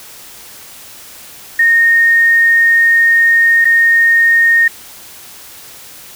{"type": "tone with dropouts", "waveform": "sine", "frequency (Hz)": 1846, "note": "A#6", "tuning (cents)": -17, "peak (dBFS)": -6, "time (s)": [1.59, 4.68], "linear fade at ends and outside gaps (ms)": 5, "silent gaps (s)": [3.646, 3.652], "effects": ["white hiss -35 dBFS RMS until 6.15 s"]}